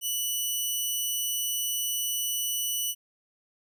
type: tone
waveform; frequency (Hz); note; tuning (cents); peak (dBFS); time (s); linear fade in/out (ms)
10% pulse; 2960; F#7; 0; -19; 0.01-2.95; 50
effects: none